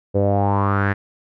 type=tone with low-pass filter sweep; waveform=sawtooth; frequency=99.7 Hz; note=G2; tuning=30 cents sharp; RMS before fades=-18 dBFS; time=0.14-0.94 s; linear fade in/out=20 ms; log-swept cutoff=490 to 1800 Hz; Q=5.7; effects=none